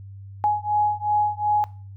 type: beating tone pair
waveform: sine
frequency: 836 / 838.7 Hz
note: G#5 / G#5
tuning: +11 / +17 cents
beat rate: 2.7 Hz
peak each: -22 dBFS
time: 0.44-1.64 s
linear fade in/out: 0 ms
effects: noise-tail reverb RT60 0.4 s tail -20 dB re dry + added 98 Hz sine -37 dBFS peak until 1.96 s